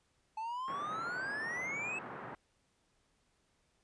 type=exponential sweep; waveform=triangle; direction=up; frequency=862 to 2637 Hz; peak=-35 dBFS; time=0.37-1.99 s; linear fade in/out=5 ms
type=band-pass noise; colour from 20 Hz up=white; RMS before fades=-46 dBFS; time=0.68-2.35 s; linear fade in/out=0 ms; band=110 to 1500 Hz; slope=24 dB/octave
effects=pink hiss -75 dBFS RMS until 3.83 s + resampled to 22050 Hz